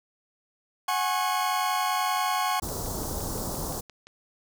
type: chord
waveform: 40% pulse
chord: F# suspended second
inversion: none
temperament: equal with one note detuned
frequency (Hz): 740 / 830.6 / 1089.1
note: F#5 / G#5 / C#6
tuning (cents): 0 / 0 / -31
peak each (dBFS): -28 / -29 / -27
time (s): 0.88-2.6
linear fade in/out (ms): 5
type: click train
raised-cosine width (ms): 0.2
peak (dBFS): -29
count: 12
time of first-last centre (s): 2.17-4.07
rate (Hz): 5.79
type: band-stop noise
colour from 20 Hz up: pink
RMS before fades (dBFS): -32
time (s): 2.62-3.81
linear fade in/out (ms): 10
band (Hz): 1100 to 5100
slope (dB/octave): 24
effects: none